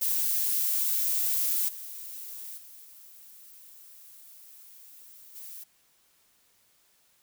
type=noise with level steps; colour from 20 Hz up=violet; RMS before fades=-27 / -41 / -49 / -51 / -43 dBFS; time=0.01-5.64 s; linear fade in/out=10 ms; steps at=1.68 / 2.57 / 2.84 / 5.35 s; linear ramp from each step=10 ms; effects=white hiss -66 dBFS RMS until 7.22 s